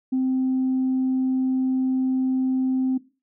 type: tone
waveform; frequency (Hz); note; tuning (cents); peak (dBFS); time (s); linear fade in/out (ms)
sine; 260; C4; -11; -18; 0.12-2.98; 10
effects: noise-tail reverb RT60 0.3 s tail -17 dB re dry + tanh soft clip ceiling -16 dBFS